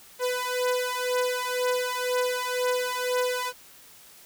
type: beating tone pair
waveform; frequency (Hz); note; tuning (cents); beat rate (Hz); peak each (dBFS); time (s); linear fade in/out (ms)
sawtooth; 497.9 / 499.9; B4 / B4; +14 / +21; 2; -24; 0.19-3.53; 50
effects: white hiss -51 dBFS RMS until 4.25 s